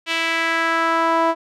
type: tone with band-pass filter sweep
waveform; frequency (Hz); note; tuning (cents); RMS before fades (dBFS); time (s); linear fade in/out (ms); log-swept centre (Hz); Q
sawtooth; 329.6; E4; 0; -19; 0.06-1.35; 50; 2800 to 860; 2.1
effects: none